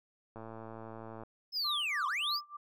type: click train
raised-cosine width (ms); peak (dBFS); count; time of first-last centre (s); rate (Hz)
1; -32; 99; 0.36-1.235; 112
type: linear two-way sweep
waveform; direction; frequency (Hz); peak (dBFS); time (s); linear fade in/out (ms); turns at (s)
triangle; down then up; 5274 to 987.8 to 5274; -30; 1.52-2.41; 50; 2.07
type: tone with tremolo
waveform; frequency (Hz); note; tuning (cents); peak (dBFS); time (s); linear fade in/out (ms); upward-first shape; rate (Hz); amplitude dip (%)
sine; 1180; D6; +8; -35; 1.64-2.57; 10; sine; 3.3; 95
effects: none